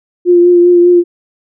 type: tone with vibrato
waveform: sine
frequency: 351.2 Hz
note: F4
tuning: 10 cents sharp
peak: -3 dBFS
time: 0.25-1.04 s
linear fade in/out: 50 ms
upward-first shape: triangle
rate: 5 Hz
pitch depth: 25 cents each way
effects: none